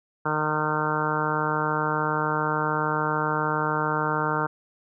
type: harmonic tone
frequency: 153.1 Hz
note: D#3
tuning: 28 cents flat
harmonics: 1 / 2 / 3 / 4 / 5 / 6 / 7 / 8 / 9 / 10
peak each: -31 / -33 / -31 / -35 / -35 / -29 / -33 / -32 / -29 / -34 dBFS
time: 0.25-4.47 s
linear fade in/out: 10 ms
effects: none